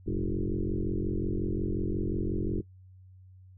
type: tone with frequency modulation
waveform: sine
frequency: 154.2 Hz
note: D#3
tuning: 15 cents flat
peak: -27 dBFS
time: 0.06-2.62 s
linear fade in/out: 20 ms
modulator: 45.6 Hz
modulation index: 5.1
effects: noise-tail reverb RT60 0.1 s tail -19 dB re dry + added 93 Hz sine -50 dBFS peak until 3.57 s